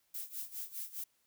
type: noise with tremolo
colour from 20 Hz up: violet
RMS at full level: -40 dBFS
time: 0.14-1.04 s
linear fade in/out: 5 ms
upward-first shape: sine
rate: 4.9 Hz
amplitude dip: 85%
effects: white hiss -75 dBFS RMS until 1.26 s